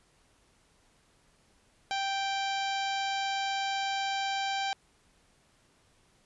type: harmonic tone with a mistuned harmonic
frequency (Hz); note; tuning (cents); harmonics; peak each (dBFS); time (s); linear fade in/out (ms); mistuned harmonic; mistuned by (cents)
784; G5; 0; 1 / 2 / 3 / 4 / 5 / 6 / 7 / 8 / 9; -31 / -38 / -39 / -39 / -41 / -45 / -47 / -50 / -50; 1.91-4.73; 0; 8; -34
effects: pink hiss -66 dBFS RMS until 6.25 s + resampled to 24000 Hz